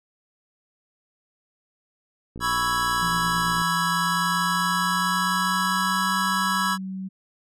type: click train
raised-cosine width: 3 ms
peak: -25 dBFS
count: 76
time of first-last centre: 2.36-3.616 s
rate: 59.7 Hz
type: chord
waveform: square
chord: C# minor seventh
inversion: third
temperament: equal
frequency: 987.8 / 1108.7 / 1318.5 / 1661.2 Hz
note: B5 / C#6 / E6 / G#6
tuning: 0 / 0 / 0 / 0 cents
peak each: -28 dBFS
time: 2.4-6.78 s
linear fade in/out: 50 ms
type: tone with pitch glide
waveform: sine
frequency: 170 to 189.72 Hz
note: F3 to F#3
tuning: -46 to +44 cents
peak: -29 dBFS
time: 3.01-7.09 s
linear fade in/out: 20 ms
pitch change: +190 cents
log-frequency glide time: 3.72-6.16 s
effects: low-pass 12000 Hz 12 dB/octave